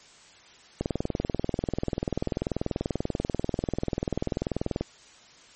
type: click train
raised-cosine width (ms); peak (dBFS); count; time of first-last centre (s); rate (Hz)
2; -13; 83; 0.81-4.81; 20.5
effects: white hiss -53 dBFS RMS until 5.55 s + MP3 32 kbps